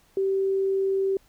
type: tone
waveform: sine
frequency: 387.3 Hz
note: G4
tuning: 21 cents flat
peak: -21 dBFS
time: 0.17-1.17 s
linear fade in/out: 2 ms
effects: pink hiss -61 dBFS RMS until 1.28 s

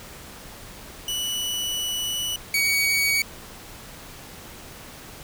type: tone pair in turn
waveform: sawtooth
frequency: 2957 / 2252 Hz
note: F#7 / C#7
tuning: -2 / +27 cents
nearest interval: perfect fourth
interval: 471 cents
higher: first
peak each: -22 / -16 dBFS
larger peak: second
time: 1.08-2.36 / 2.54-3.22 s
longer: first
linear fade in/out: 2 ms
effects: pink hiss -42 dBFS RMS until 5.23 s

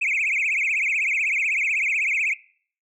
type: tone with vibrato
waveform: sine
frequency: 2350 Hz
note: D7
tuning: 1 cent sharp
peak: -18 dBFS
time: 0.01-2.34 s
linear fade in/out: 10 ms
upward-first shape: triangle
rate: 16 Hz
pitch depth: 230 cents each way
effects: noise-tail reverb RT60 0.5 s tail -21 dB re dry + tanh soft clip ceiling -17 dBFS

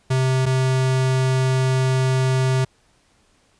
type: tone pair in turn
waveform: square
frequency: 130.6 / 130.6 Hz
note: C3 / C3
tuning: -3 / -3 cents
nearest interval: unison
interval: 0 cents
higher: neither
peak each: -17 dBFS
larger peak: neither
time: 0.1-0.46 / 0.46-2.65 s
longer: second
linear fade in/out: 10 ms
effects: pink hiss -60 dBFS RMS until 3.59 s + resampled to 22050 Hz

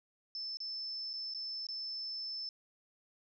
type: tone with dropouts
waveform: sine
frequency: 5274 Hz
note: E8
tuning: in tune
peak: -38 dBFS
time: 0.35-2.49 s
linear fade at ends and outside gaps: 1 ms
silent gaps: 0.571-0.603 / 1.132-1.137 / 1.338-1.347 / 1.668-1.687 s
effects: none

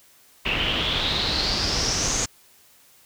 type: noise with low-pass filter sweep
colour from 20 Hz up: pink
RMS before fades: -24 dBFS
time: 0.45-2.26 s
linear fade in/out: 10 ms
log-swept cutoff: 2700 to 6800 Hz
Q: 6.9
effects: white hiss -55 dBFS RMS until 3.05 s

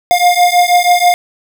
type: beating tone pair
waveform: square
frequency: 706 / 712.2 Hz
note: F5 / F5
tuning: +19 / +34 cents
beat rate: 6.2 Hz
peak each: -11 dBFS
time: 0.11-1.14 s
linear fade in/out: 0 ms
effects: none

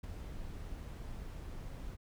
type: noise with ADSR envelope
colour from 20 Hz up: brown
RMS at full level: -39 dBFS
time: 0.03-1.97 s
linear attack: 13 ms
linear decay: 5 ms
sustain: -5 dB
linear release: 36 ms
effects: none

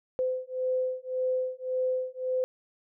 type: beating tone pair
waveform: sine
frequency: 511 / 512.8 Hz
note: C5 / C5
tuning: -41 / -35 cents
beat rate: 1.8 Hz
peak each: -30 dBFS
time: 0.19-2.44 s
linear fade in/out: 0 ms
effects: none

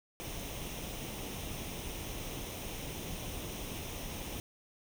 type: noise with comb filter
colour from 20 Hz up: pink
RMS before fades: -41 dBFS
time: 0.2-4.4 s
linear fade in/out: 0 ms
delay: 0.33 ms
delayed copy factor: +0.55
effects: none

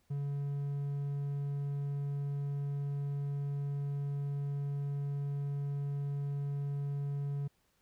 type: tone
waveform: triangle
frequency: 141.7 Hz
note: C#3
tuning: 38 cents sharp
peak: -31 dBFS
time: 0.1-7.48 s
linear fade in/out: 10 ms
effects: pink hiss -74 dBFS RMS until 7.81 s

